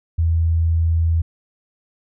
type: tone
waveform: sine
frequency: 82.41 Hz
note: E2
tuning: in tune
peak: -14 dBFS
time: 0.18-1.22 s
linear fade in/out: 10 ms
effects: none